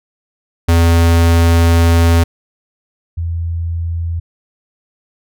square / sine tone pair in turn, 84 / 84 Hz, E2 / E2, +33 / +33 cents, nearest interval unison, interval 0 cents, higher neither, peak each -8 / -16 dBFS, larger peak first, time 0.68-2.24 / 3.17-4.2 s, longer first, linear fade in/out 10 ms, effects none

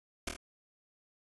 pink noise with echo, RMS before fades -34 dBFS, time 0.27-0.29 s, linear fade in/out 5 ms, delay 25 ms, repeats 3, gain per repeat -4 dB, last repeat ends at 0.365 s, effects resampled to 24000 Hz

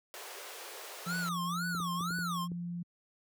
pink high-pass noise, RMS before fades -46 dBFS, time 0.14-1.29 s, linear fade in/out 0 ms, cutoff 380 Hz, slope 48 dB/octave
square tone with vibrato, 1252 Hz, D#6, 10 cents sharp, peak -35 dBFS, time 1.05-2.48 s, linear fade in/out 50 ms, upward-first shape sine, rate 2 Hz, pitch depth 300 cents each way
sine tone, 173.6 Hz, F3, 10 cents flat, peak -35 dBFS, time 1.06-2.83 s, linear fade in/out 10 ms
clicks, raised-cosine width 3 ms, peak -31 dBFS, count 6, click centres 1.749 / 1.802 / 2.008 / 2.107 / 2.188 / 2.518 s
effects high-pass 100 Hz 12 dB/octave

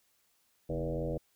sine tone with frequency modulation, 316.6 Hz, D#4, 30 cents sharp, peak -31 dBFS, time 0.69-1.18 s, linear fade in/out 10 ms, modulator 85.7 Hz, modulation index 3.3, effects white hiss -72 dBFS RMS until 1.35 s

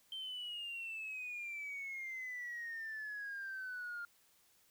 sine exponential sweep, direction down, 3136 to 1400 Hz, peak -40 dBFS, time 0.12-4.05 s, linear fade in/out 2 ms, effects tanh soft clip ceiling -38 dBFS + white hiss -70 dBFS RMS until 4.7 s

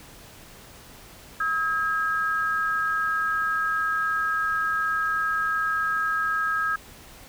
sine tone pair together, 1282 / 1624.7 Hz, E6 / G#6, -49 / -38 cents, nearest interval major third, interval 411 cents, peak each -25 dBFS, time 1.4-6.76 s, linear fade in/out 5 ms, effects pink hiss -47 dBFS RMS until 7.28 s

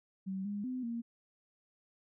sine tone with pitch steps, 191.1 / 204.2 / 254.5 / 233.3 Hz, G3 / G#3 / C4 / A#3, -44 / -29 / -48 / +2 cents, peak -35 dBFS, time 0.26-1.02 s, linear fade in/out 20 ms, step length 190 ms, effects none

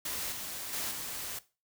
white noise with level steps, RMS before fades -36 / -40 / -35 / -39 dBFS, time 0.05-1.39 s, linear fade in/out 5 ms, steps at 0.32 / 0.73 / 0.91 s, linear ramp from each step 2 ms, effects noise-tail reverb RT60 0.3 s tail -17 dB re dry

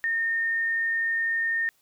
sine tone, 1828 Hz, A#6, 34 cents flat, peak -23 dBFS, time 0.04-1.69 s, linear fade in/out 0 ms, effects white hiss -66 dBFS RMS until 1.81 s

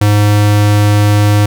square tone, 103.83 Hz, G#2, in tune, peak -7 dBFS, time 0.01-1.46 s, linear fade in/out 5 ms, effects none

